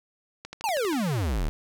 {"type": "click train", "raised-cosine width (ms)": 0.2, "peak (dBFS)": -20, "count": 7, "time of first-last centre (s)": [0.45, 0.93], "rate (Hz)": 12.5}
{"type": "exponential sweep", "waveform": "square", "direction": "down", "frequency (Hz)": [955, 32.93], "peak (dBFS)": -25, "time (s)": [0.64, 1.49], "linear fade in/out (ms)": 0}
{"effects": []}